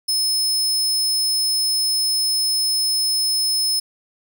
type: tone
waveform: sawtooth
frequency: 5200 Hz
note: E8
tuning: 24 cents flat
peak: -15 dBFS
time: 0.08-3.8 s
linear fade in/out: 10 ms
effects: none